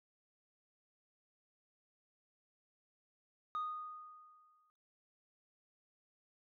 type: tone with exponential decay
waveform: sine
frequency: 1237 Hz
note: D#6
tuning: 10 cents flat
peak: -33 dBFS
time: 3.55-4.7 s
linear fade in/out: 0 ms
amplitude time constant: 250 ms
effects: noise-tail reverb RT60 0.7 s tail -21 dB re dry + tanh soft clip ceiling -34 dBFS